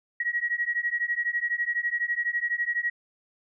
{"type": "beating tone pair", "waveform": "sine", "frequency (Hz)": [1900, 1912], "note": ["A#6", "A#6"], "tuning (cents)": [33, 43], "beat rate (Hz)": 12, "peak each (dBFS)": -28, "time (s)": [0.2, 2.9], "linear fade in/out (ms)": 5, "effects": []}